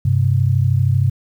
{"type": "tone pair together", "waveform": "sine", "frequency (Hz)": [98.21, 131.1], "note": ["G2", "C3"], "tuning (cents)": [4, 4], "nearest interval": "perfect fourth", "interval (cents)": 500, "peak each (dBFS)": -15, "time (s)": [0.05, 1.1], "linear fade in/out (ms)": 5, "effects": ["8-bit"]}